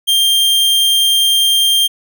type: tone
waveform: 45% pulse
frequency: 3185 Hz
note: G7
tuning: 27 cents sharp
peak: -9 dBFS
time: 0.07-1.88 s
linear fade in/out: 20 ms
effects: none